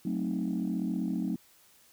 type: chord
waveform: sine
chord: F# diminished seventh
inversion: none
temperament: equal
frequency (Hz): 185 / 220 / 261.6 / 311.1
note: F#3 / A3 / C4 / Eb4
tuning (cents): 0 / 0 / 0 / 0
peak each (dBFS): -32 / -33 / -34 / -35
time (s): 0.05-1.36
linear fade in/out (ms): 5
effects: tanh soft clip ceiling -22 dBFS + white hiss -61 dBFS RMS until 1.92 s